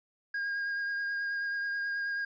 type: tone with vibrato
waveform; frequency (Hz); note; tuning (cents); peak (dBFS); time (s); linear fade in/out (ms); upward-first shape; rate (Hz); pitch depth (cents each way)
triangle; 1624; G#6; -39; -29; 0.34-2.25; 5; triangle; 9.3; 17
effects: resampled to 16000 Hz

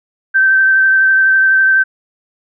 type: tone with vibrato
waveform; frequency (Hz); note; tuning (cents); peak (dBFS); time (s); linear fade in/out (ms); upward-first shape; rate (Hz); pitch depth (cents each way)
sine; 1553; G6; -17; -7; 0.34-1.84; 20; sine; 12; 15
effects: none

